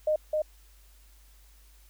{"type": "tone with echo", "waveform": "sine", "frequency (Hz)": 614, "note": "D#5", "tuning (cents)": -23, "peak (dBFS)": -22, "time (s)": [0.07, 0.16], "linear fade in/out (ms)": 5, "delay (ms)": 260, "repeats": 1, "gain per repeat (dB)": -2, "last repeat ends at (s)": 0.42, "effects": ["added 50 Hz sine -54 dBFS peak until 1.89 s", "white hiss -62 dBFS RMS until 1.89 s"]}